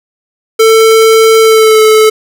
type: tone with pitch glide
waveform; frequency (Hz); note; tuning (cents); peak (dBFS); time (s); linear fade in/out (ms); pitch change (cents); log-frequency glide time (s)
square; 445.4 to 434.5; A4 to A4; +21 to -22; -3; 0.59-2.1; 10; -43; 1.4-1.81
effects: none